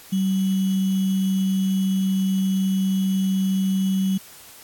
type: tone with sample-and-hold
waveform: sine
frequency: 190.8 Hz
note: G3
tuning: 47 cents flat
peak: -18 dBFS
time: 0.12-4.18 s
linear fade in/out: 10 ms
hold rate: 3150 Hz
effects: white hiss -45 dBFS RMS until 4.63 s + AAC 64 kbps